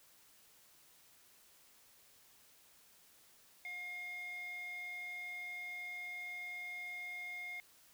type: tone with band-pass filter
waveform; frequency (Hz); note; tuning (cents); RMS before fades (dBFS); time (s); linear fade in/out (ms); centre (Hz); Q
square; 713; F5; +36; -45; 3.65-7.6; 0; 2300; 8
effects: white hiss -65 dBFS RMS until 7.93 s